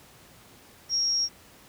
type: tone with amplitude modulation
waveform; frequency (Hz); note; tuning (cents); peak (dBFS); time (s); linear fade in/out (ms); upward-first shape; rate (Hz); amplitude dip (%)
sine; 5588; F8; 0; -21; 0.89-1.29; 50; sine; 284; 35
effects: pink hiss -53 dBFS RMS until 1.68 s + high-pass 60 Hz 12 dB/octave